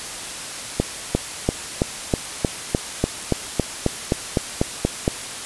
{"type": "accelerating click train", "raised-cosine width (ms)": 2, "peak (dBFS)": -3, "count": 16, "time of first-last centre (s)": [0.8, 5.079], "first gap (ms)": 350, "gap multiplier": 0.97, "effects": ["white hiss -31 dBFS RMS until 5.45 s", "resampled to 24000 Hz"]}